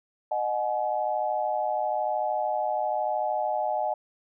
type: tone cluster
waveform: sine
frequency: 615 / 736 / 849 Hz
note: D#5 / F#5 / G#5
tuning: -20 / -9 / +38 cents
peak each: -29 dBFS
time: 0.31-3.94 s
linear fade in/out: 5 ms
effects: none